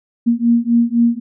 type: beating tone pair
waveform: sine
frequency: 233.1 / 237 Hz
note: A#3 / A#3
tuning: 0 / +29 cents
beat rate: 3.9 Hz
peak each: -14 dBFS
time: 0.26-1.2 s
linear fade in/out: 20 ms
effects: none